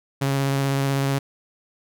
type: tone with vibrato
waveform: sawtooth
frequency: 137.5 Hz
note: C#3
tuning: 14 cents flat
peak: -16 dBFS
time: 0.21-1.19 s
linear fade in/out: 10 ms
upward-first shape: sine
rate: 16 Hz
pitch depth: 14 cents each way
effects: none